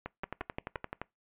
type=two click trains; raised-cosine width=0.5 ms; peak=-21 / -22 dBFS; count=10 / 5; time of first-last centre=0.24-1.016 / 0.06-0.759 s; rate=11.6 / 5.72 Hz; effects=noise-tail reverb RT60 0.2 s tail -23 dB re dry + resampled to 8000 Hz